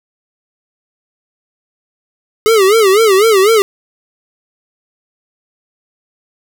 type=tone with vibrato; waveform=square; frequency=414.6 Hz; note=G#4; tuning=3 cents flat; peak=-7 dBFS; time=2.46-3.62 s; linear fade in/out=0 ms; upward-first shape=sine; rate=4 Hz; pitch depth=170 cents each way; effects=none